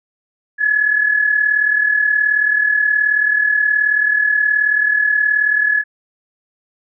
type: tone with amplitude modulation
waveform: sine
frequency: 1700 Hz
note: G#6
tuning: 40 cents sharp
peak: -9 dBFS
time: 0.58-5.84 s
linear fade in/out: 50 ms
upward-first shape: sine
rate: 38.7 Hz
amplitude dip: 65%
effects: none